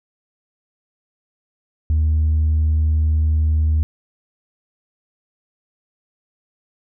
triangle tone with tanh clipping, 77.78 Hz, D#2, in tune, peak -14 dBFS, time 1.9-3.83 s, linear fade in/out 0 ms, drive 6 dB, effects none

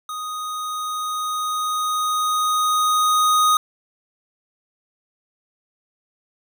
square tone with level ramp, 1244.5 Hz, D#6, in tune, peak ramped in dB -28 to -14 dBFS, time 0.09-3.57 s, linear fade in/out 2 ms, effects none

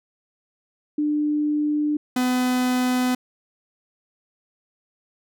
sine / 45% pulse tone pair in turn, 298.3 / 251.5 Hz, D4 / B3, +27 / +32 cents, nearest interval minor third, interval 295 cents, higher first, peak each -19 dBFS, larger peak neither, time 0.98-1.97 / 2.16-3.15 s, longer neither, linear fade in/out 5 ms, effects none

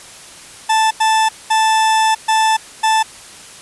40% pulse tone bursts at uneven times, 880 Hz, A5, in tune, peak -10 dBFS, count 5, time 0.69-0.91 / 1-1.29 / 1.5-2.15 / 2.28-2.57 / 2.83-3.03 s, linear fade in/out 10 ms, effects white hiss -37 dBFS RMS until 3.61 s + resampled to 24000 Hz

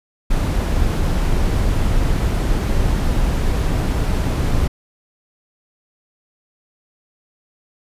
brown noise, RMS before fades -17 dBFS, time 0.3-4.68 s, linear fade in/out 10 ms, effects resampled to 32000 Hz

